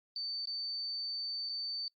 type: tone with dropouts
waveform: sine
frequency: 4560 Hz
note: C#8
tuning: 48 cents sharp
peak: -36 dBFS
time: 0.16-1.88 s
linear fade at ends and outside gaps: 1 ms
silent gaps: 0.455-0.472 / 1.49-1.494 s
effects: noise-tail reverb RT60 0.1 s tail -22 dB re dry + Opus 48 kbps